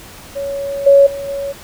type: tone with level steps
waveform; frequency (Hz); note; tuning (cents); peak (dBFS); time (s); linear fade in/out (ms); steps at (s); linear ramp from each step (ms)
sine; 558; C#5; +11; -19 / -4 / -22 / -19; 0.35-1.53; 20; 0.86 / 1.06 / 1.28; 10
effects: pink hiss -37 dBFS RMS until 1.63 s